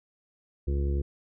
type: harmonic tone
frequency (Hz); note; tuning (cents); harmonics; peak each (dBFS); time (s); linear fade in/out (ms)
70.1; C#2; +20; 1 / 2 / 3 / 4 / 5 / 6 / 7; -25 / -36 / -41 / -46 / -36 / -45 / -45; 0.67-1.02; 10
effects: none